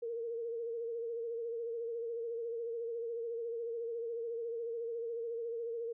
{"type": "tone with vibrato", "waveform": "sine", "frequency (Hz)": 463.8, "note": "A#4", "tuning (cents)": -9, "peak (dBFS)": -36, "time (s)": [0.02, 5.93], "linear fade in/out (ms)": 10, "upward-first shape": "sine", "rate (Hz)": 14, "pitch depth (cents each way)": 45, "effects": []}